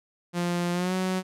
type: tone with pitch glide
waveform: sawtooth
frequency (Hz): 174.61 to 186.06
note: F3 to F#3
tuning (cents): 0 to +10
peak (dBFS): -21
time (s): 0.33-1.23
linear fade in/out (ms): 50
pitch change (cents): +110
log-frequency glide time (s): 0.72-0.94
effects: low-pass 11000 Hz 12 dB/octave